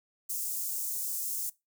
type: high-pass noise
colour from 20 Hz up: white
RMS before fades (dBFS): -34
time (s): 0.29-1.5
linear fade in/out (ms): 10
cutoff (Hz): 6600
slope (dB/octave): 24
effects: noise-tail reverb RT60 0.2 s tail -20 dB re dry